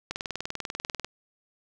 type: click train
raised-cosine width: 0.2 ms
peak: -15 dBFS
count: 20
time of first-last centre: 0.11-1.046 s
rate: 20.3 Hz
effects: none